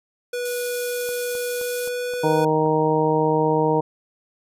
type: tone with pitch glide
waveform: square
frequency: 488.7 to 492.4 Hz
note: B4 to B4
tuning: -18 to -5 cents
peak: -25 dBFS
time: 0.33-2.45 s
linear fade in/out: 5 ms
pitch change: +13 cents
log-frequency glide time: 1.49-2.13 s
type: high-pass noise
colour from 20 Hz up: white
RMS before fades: -33 dBFS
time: 0.45-1.89 s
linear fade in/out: 5 ms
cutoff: 5300 Hz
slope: 12 dB/octave
type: click train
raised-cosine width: 1 ms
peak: -27 dBFS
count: 7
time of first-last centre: 1.09-2.661 s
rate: 3.82 Hz
type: harmonic tone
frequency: 155.8 Hz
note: D#3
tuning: 3 cents sharp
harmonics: 1 / 2 / 3 / 4 / 5 / 6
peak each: -25 / -24 / -20 / -27 / -28 / -23 dBFS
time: 2.23-3.81 s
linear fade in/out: 10 ms
effects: resampled to 32000 Hz